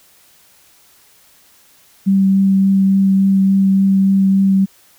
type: tone with vibrato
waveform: sine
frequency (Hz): 193.8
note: G3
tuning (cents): -20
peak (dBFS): -9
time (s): 2.06-4.66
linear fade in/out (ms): 20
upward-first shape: triangle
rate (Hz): 3.5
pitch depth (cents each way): 11
effects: white hiss -50 dBFS RMS until 4.98 s